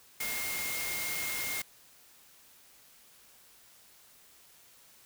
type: tone in noise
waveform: sine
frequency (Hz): 2132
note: C7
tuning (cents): +32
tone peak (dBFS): -37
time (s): 0.2-1.62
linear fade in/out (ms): 5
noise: white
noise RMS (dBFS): -36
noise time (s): 0.2-1.62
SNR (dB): -4
effects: white hiss -59 dBFS RMS until 5.05 s